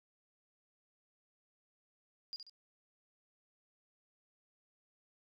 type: tone with echo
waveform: sine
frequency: 4841 Hz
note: D#8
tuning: 48 cents flat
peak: -40 dBFS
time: 2.33-2.36 s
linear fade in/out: 0 ms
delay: 68 ms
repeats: 2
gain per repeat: -7 dB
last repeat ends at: 2.496 s
effects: none